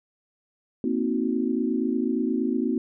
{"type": "chord", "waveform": "sine", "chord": "C half-diminished seventh", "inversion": "third", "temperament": "equal with one note detuned", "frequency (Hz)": [233.1, 261.6, 316.7, 370], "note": ["Bb3", "C4", "Eb4", "Gb4"], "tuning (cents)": [0, 0, 31, 0], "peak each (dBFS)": [-27, -26, -29, -30], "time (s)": [0.84, 2.78], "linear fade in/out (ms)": 2, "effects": []}